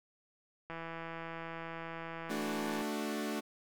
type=click train; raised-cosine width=0.5 ms; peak=-28 dBFS; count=350; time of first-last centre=0.7-2.815 s; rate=165 Hz
type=chord; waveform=sawtooth; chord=D major; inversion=second; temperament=equal; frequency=220 / 293.7 / 370 Hz; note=A3 / D4 / F#4; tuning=0 / 0 / 0 cents; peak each=-34 / -35 / -38 dBFS; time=2.29-3.41 s; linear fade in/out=20 ms
effects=none